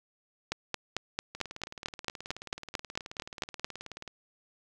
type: two click trains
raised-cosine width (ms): 0.2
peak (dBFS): -13 / -24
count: 15 / 52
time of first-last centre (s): 0.52-3.645 / 1.35-4.077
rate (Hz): 4.48 / 18.7
effects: none